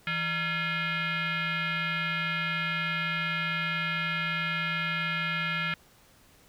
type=tone with frequency modulation; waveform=sine; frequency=164.81 Hz; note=E3; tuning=in tune; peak=-27 dBFS; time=0.07-5.74 s; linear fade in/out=2 ms; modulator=768 Hz; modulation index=3.6; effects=pink hiss -59 dBFS RMS until 6.48 s